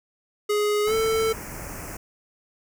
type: tone with pitch glide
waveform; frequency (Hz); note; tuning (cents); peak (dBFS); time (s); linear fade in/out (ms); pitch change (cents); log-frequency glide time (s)
square; 417 to 444.4; G#4 to A4; +7 to +17; -21; 0.49-1.33; 10; +110; 0.84-0.94
type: band-stop noise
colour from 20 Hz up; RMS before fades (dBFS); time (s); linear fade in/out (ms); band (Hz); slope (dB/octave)
pink; -36; 0.87-1.97; 5; 2500 to 5400; 48
effects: none